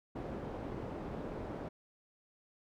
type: low-pass noise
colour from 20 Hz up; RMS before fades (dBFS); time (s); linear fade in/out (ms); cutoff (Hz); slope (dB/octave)
white; -42; 0.15-1.69; 10; 500; 12
effects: none